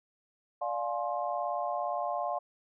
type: chord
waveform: sine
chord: D half-diminished seventh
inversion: none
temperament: just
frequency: 587.3 / 704.8 / 845.8 / 1057.2 Hz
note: D5 / F5 / Ab5 / C6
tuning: 0 / +16 / +31 / +18 cents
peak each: -36 / -33 / -38 / -37 dBFS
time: 0.61-2.39 s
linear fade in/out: 10 ms
effects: none